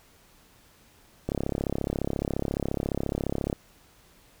click train, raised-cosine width 2 ms, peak -14 dBFS, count 78, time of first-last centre 1.29-3.528 s, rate 34.4 Hz, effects pink hiss -58 dBFS RMS until 4.4 s

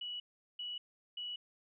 sine tone bursts, 2938 Hz, F#7, 13 cents flat, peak -39 dBFS, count 3, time 0.01-1.36 s, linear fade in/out 5 ms, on 190 ms, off 390 ms, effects none

